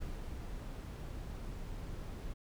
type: noise with ADSR envelope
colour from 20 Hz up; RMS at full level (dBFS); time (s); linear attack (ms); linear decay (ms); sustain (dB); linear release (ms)
brown; -41; 0-2.34; 21; 190; -2; 16
effects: none

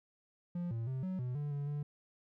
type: tone with pitch steps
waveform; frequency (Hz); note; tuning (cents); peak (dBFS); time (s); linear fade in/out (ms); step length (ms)
triangle; 174.9 / 114.6 / 131 / 186.5 / 124.8 / 146.3 / 143.1 / 146.2; F3 / A#2 / C3 / F#3 / B2 / D3 / D3 / D3; +3 / -29 / +2 / +14 / +19 / -6 / -45 / -7; -33; 0.55-1.83; 5; 160
effects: none

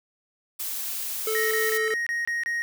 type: noise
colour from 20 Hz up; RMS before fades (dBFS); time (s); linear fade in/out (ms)
blue; -31; 0.59-1.78; 10
type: tone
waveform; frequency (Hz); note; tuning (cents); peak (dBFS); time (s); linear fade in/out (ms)
square; 437.8; A4; -9; -26; 1.27-1.94; 2
type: tone bursts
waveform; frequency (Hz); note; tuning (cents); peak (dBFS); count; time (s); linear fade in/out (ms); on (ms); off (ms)
triangle; 1874; A#6; +9; -23; 7; 1.35-2.62; 0; 160; 25
effects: none

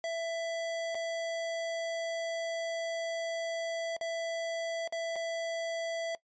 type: tone with dropouts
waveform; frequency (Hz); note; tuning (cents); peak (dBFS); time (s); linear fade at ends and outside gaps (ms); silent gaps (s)
square; 664; E5; +12; -33; 0.04-6.15; 1; 0.947-0.952 / 3.966-4.011 / 4.876-4.924 / 5.158-5.162
effects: noise-tail reverb RT60 0.1 s tail -19 dB re dry + resampled to 16000 Hz

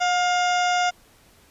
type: harmonic tone with a mistuned harmonic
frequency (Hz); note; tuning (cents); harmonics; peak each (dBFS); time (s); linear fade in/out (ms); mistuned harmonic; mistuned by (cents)
708; F5; +23; 1 / 2 / 3 / 4 / 5 / 7 / 8 / 9 / 10; -20 / -26 / -30 / -32 / -34 / -37 / -38 / -39 / -40; 0-0.91; 20; 1; +25
effects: pink hiss -55 dBFS RMS until 1.5 s + resampled to 32000 Hz

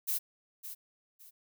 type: noise with echo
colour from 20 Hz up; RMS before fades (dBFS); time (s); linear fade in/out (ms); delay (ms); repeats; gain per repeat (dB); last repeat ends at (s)
violet; -32; 0.07-0.19; 20; 560; 2; -11; 1.31
effects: none

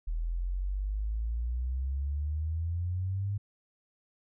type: exponential sweep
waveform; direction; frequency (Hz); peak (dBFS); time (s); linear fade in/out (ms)
sine; up; 39.72 to 102.5; -29; 0.07-3.38; 10
effects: none

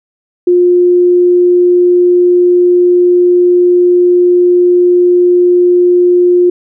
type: tone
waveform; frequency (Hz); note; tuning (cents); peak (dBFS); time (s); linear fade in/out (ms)
sine; 355.4; F4; +30; -4; 0.47-6.5; 5
effects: none

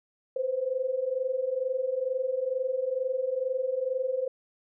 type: tone pair together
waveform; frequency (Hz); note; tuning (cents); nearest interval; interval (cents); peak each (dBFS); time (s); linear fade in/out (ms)
sine; 502 / 524.2; B4 / C5; +28 / +3; minor second; 75; -31 / -28; 0.36-4.28; 5
effects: none

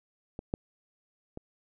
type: clicks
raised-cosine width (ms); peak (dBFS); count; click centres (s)
2; -24 / -16 / -26; 3; 0.391 / 0.539 / 1.374
effects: none

